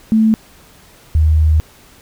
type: tone pair in turn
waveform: sine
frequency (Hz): 220 / 78.01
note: A3 / D#2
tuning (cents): 0 / +5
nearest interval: octave + tritone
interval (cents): 1795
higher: first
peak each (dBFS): -8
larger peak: neither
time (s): 0.12-0.34 / 1.15-1.6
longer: second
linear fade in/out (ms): 0
effects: pink hiss -45 dBFS RMS until 2.01 s